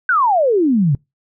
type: exponential sweep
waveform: sine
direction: down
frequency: 1553 to 131.1 Hz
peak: -11 dBFS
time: 0.09-0.95 s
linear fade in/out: 2 ms
effects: noise-tail reverb RT60 0.2 s tail -25 dB re dry